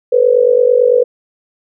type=tone with amplitude modulation; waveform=sine; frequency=492.4 Hz; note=B4; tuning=5 cents flat; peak=-3 dBFS; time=0.12-1.04 s; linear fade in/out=10 ms; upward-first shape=sine; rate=49 Hz; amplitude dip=85%; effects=none